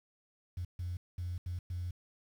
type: tone bursts at uneven times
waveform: sine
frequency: 88.6 Hz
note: F2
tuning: 25 cents sharp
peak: -34 dBFS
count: 5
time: 0.57-0.65 / 0.79-0.97 / 1.18-1.38 / 1.46-1.59 / 1.7-1.91 s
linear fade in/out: 5 ms
effects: tanh soft clip ceiling -31 dBFS + 10-bit